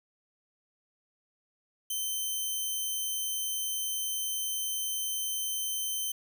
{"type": "tone", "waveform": "5% pulse", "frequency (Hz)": 3090, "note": "G7", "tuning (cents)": -26, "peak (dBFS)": -22, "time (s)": [1.9, 6.12], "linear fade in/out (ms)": 5, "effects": []}